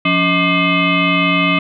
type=tone with frequency modulation; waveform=sine; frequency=1195 Hz; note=D6; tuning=30 cents sharp; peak=-11 dBFS; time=0.05-1.59 s; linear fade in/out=5 ms; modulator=457 Hz; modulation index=3.8; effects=none